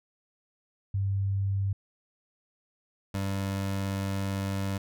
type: tone pair in turn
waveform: sine / 25% pulse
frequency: 98.2 / 97.75 Hz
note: G2 / G2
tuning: +4 / -4 cents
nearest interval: unison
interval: 8 cents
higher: first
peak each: -25 dBFS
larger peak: neither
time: 0.94-1.73 / 3.14-4.78 s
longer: second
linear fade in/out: 5 ms
effects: none